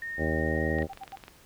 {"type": "tone with pitch glide", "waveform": "sine", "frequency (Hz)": [1841, 1868.9], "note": ["A#6", "A#6"], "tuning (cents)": [-22, 4], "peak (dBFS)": -33, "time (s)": [0.02, 0.83], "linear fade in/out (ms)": 2, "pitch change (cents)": 26, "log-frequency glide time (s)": [0.35, 0.64]}
{"type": "harmonic tone", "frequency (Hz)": 78.8, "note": "D#2", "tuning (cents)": 23, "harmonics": [1, 2, 3, 4, 5, 6, 7, 8, 10], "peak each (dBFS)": [-31, -34, -34, -34, -35, -36, -34, -40, -41], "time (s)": [0.17, 0.88], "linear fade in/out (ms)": 50}
{"type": "tone bursts", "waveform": "sine", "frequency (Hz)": 780, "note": "G5", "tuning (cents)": -9, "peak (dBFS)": -37, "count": 6, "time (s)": [0.55, 1.161], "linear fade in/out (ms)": 10, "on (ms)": 41, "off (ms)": 73}
{"type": "clicks", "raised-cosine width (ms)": 0.3, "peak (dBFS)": -28, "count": 10, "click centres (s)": [0.786, 0.823, 0.933, 0.974, 1.035, 1.078, 1.121, 1.172, 1.238, 1.281]}
{"effects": ["pink hiss -56 dBFS RMS until 1.45 s"]}